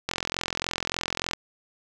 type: click train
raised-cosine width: 0.2 ms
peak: -9 dBFS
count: 55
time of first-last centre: 0.09-1.334 s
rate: 43.4 Hz
effects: none